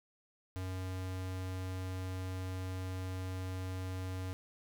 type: tone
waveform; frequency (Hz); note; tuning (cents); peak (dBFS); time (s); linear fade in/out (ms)
square; 93; F#2; +9; -38; 0.56-4.33; 0
effects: none